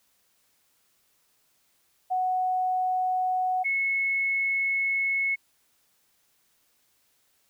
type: tone pair in turn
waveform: sine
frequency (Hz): 740 / 2191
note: F#5 / C#7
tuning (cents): 0 / -21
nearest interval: octave + perfect fifth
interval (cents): 1879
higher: second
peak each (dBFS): -23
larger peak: neither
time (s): 2.1-3.64 / 3.64-5.36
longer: second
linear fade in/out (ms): 20
effects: white hiss -68 dBFS RMS until 7.49 s